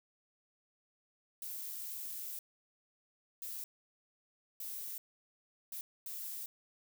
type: noise bursts at uneven times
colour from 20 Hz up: violet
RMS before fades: -43 dBFS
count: 5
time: 1.42-2.39 / 3.42-3.64 / 4.6-4.98 / 5.72-5.81 / 6.06-6.46 s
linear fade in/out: 2 ms
effects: none